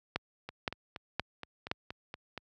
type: two click trains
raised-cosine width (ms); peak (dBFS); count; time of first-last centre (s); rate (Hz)
0.3; -24 / -14; 9 / 4; 0.49-2.377 / 0.16-1.714; 4.24 / 1.93
effects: high-pass 60 Hz 12 dB/octave